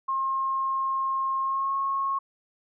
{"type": "tone with pitch glide", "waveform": "sine", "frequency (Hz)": [1070, 1090.6], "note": ["C6", "C#6"], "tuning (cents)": [38, -29], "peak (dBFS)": -24, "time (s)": [0.08, 2.19], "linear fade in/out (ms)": 10, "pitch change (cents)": 33, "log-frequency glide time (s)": [1.41, 1.74], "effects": []}